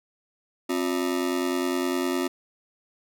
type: ring-modulated tone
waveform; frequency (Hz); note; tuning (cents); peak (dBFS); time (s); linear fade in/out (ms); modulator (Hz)
40% pulse; 311.1; D#4; 0; -20; 0.69-2.28; 10; 44.9
effects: none